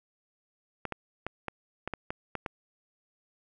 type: clicks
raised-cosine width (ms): 0.5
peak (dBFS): -18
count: 9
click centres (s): 0.853 / 0.923 / 1.266 / 1.483 / 1.876 / 1.937 / 2.105 / 2.353 / 2.462
effects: none